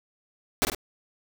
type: noise with echo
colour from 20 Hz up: pink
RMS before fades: -22 dBFS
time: 0.62-0.65 s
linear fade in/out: 0 ms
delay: 49 ms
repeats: 2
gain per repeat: -6 dB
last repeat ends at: 0.748 s
effects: none